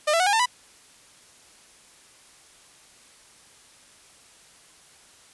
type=tone with pitch steps; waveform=sawtooth; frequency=605 / 667.4 / 736.3 / 812.3 / 896.1 / 988.5 Hz; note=D#5 / E5 / F#5 / G#5 / A5 / B5; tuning=-49 / +21 / -9 / -39 / +31 / +1 cents; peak=-15 dBFS; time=0.07-0.46 s; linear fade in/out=10 ms; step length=65 ms; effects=white hiss -53 dBFS RMS until 5.33 s + resampled to 24000 Hz